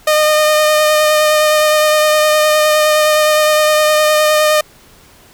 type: tone with vibrato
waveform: sawtooth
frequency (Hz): 611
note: D#5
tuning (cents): -32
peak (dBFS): -5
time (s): 0.07-4.61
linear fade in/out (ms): 5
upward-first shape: triangle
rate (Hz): 9.7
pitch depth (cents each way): 16
effects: pink hiss -44 dBFS RMS until 5.33 s